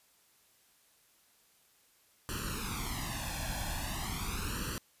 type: noise with flanger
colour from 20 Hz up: pink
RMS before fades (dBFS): -37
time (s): 2.29-4.78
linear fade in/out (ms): 0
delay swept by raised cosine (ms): 0.68 to 1.2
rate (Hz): 0.41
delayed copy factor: +0.9
effects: white hiss -67 dBFS RMS until 5 s + resampled to 32000 Hz